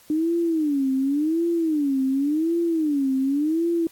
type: tone with vibrato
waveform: sine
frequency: 300 Hz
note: D4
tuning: 37 cents sharp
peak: -19 dBFS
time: 0.1-3.87 s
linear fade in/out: 2 ms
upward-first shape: sine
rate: 0.9 Hz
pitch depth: 220 cents each way
effects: white hiss -53 dBFS RMS until 3.91 s + AAC 64 kbps